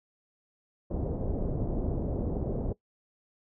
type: low-pass noise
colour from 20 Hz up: pink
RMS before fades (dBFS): -31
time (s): 0.9-2.73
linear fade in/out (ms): 10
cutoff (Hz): 580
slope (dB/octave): 24
effects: noise-tail reverb RT60 0.1 s tail -19 dB re dry